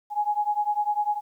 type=beating tone pair; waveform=sine; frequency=830.6 / 840.6 Hz; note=G#5 / G#5; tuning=0 / +21 cents; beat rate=10 Hz; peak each=-25 / -26 dBFS; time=0.1-1.21 s; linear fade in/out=50 ms; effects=10-bit